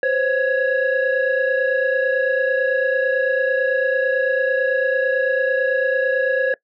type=tone cluster; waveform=sine; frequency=512 / 541 / 1672 Hz; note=C5 / C#5 / G#6; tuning=-38 / -42 / +11 cents; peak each=-19 dBFS; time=0.03-6.54 s; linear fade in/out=2 ms; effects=noise-tail reverb RT60 0.1 s tail -22 dB re dry + tanh soft clip ceiling -11 dBFS